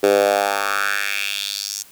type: tone with high-pass filter sweep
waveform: 10% pulse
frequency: 100.6 Hz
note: G2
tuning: 45 cents sharp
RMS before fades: -20 dBFS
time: 0.03-1.83 s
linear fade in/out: 5 ms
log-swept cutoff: 410 to 6400 Hz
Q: 3.1
effects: white hiss -47 dBFS RMS until 1.91 s